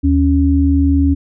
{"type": "tone pair together", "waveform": "sine", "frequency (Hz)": [77.73, 277.2], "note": ["D#2", "C#4"], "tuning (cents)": [-1, 0], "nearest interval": "octave + minor seventh", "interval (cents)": 2201, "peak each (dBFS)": -12, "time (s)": [0.03, 1.15], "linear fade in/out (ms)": 20, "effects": []}